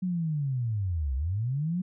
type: linear two-way sweep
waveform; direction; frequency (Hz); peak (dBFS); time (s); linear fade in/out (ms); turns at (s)
sine; down then up; 187.4 to 62.4 to 187.4; -26; 0.02-1.82; 10; 1.15
effects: none